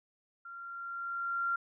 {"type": "tone with level ramp", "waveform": "sine", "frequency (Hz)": 1381, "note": "F6", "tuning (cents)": -20, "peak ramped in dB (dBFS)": [-44, -28], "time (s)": [0.45, 1.56], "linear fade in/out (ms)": 5, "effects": []}